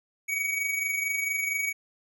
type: tone with amplitude modulation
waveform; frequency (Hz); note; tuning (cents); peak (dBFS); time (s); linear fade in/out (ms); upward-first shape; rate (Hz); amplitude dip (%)
square; 2257; C#7; +31; -25; 0.28-1.73; 20; sine; 24.4; 50
effects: none